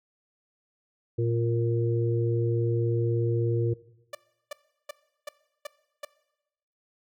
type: harmonic tone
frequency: 116.54 Hz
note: A#2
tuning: in tune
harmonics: 1 / 3 / 4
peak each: -25 / -29 / -31 dBFS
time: 1.18-3.74 s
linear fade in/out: 10 ms
type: tone bursts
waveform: sawtooth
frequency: 587.3 Hz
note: D5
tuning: in tune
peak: -29 dBFS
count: 6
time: 4.13-6.05 s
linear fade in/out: 5 ms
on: 20 ms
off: 360 ms
effects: noise-tail reverb RT60 0.9 s tail -19 dB re dry